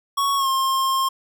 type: tone with pitch glide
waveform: square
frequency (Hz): 1111 to 1065.7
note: C#6 to C6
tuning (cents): +4 to +31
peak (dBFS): -19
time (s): 0.17-1.09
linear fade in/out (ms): 10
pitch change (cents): -73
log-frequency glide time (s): 0.36-0.48
effects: none